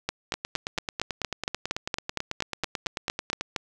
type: two click trains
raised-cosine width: 0.2 ms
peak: -9 / -12 dBFS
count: 16 / 29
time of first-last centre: 0.09-3.562 / 0.34-3.41 s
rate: 4.32 / 9.12 Hz
effects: none